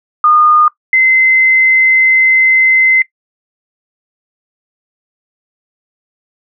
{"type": "tone pair in turn", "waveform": "sine", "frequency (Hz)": [1222, 2060], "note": ["D#6", "C7"], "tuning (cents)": [-32, -28], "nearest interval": "major sixth", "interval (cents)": 904, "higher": "second", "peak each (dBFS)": -5, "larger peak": "neither", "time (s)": [[0.24, 0.68], [0.93, 3.02]], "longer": "second", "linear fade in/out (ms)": 2, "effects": ["noise-tail reverb RT60 0.1 s tail -19 dB re dry"]}